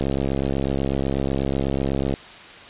click train, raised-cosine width 2 ms, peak -10 dBFS, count 146, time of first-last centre 0.01-2.139 s, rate 68.1 Hz, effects white hiss -41 dBFS RMS until 2.69 s + resampled to 8000 Hz

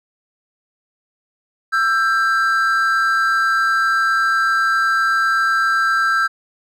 triangle tone pair together, 1333 / 1585.2 Hz, E6 / G6, +19 / +19 cents, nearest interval minor third, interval 300 cents, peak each -15 dBFS, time 1.72-6.28 s, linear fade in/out 20 ms, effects none

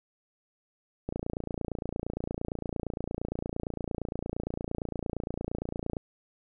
click train, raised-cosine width 2 ms, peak -19 dBFS, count 141, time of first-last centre 1.09-5.968 s, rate 28.7 Hz, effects none

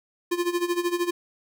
square tone with tremolo, 349.2 Hz, F4, in tune, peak -21 dBFS, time 0.31-1.11 s, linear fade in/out 10 ms, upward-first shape sine, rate 13 Hz, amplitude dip 80%, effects none

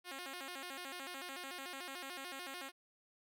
5% pulse tone with vibrato, 311.1 Hz, D#4, in tune, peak -33 dBFS, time 0.04-2.72 s, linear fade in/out 50 ms, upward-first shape square, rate 6.8 Hz, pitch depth 240 cents each way, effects none

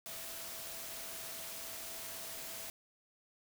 sine tone in noise, 659.3 Hz, E5, in tune, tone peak -56 dBFS, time 0.06-2.7 s, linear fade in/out 0 ms, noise white, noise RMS -45 dBFS, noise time 0.06-2.7 s, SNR -14 dB, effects none

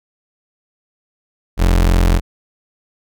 35% pulse tone, 43.65 Hz, F1, in tune, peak -8 dBFS, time 1.57-2.21 s, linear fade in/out 50 ms, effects none

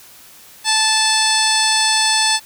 harmonic tone, 876 Hz, A5, 8 cents flat, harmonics 1 / 2 / 3 / 4 / 5 / 6 / 7 / 9 / 10, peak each -20 / -22 / -24 / -21 / -20 / -21 / -26 / -23 / -23 dBFS, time 0.64-2.4 s, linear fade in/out 50 ms, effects white hiss -43 dBFS RMS until 2.45 s

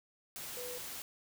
sine tone in noise, 493.9 Hz, B4, in tune, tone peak -43 dBFS, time 0.57-0.78 s, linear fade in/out 0 ms, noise white, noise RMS -44 dBFS, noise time 0.36-1.02 s, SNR -2 dB, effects none

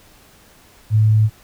sine tone, 108.3 Hz, A2, 27 cents flat, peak -10 dBFS, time 0.9-1.3 s, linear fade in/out 50 ms, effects pink hiss -49 dBFS RMS until 1.43 s

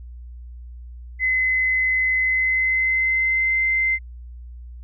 sine tone with pitch glide, 2038 to 2076 Hz, C7 to C7, -46 to -14 cents, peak -17 dBFS, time 1.19-3.99 s, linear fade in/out 50 ms, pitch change +32 cents, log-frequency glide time 2.19-3.64 s, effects added 60 Hz sine -35 dBFS peak until 4.83 s

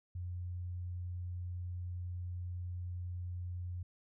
sine tone, 89 Hz, F2, 33 cents sharp, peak -38 dBFS, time 0.15-3.83 s, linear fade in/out 5 ms, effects none

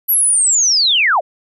sine linear sweep, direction down, 11890 to 516 Hz, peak -10 dBFS, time 0.08-1.21 s, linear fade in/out 20 ms, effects none

